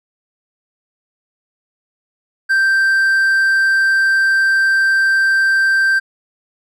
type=tone; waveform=triangle; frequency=1568 Hz; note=G6; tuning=in tune; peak=-9 dBFS; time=2.49-6 s; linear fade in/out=20 ms; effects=none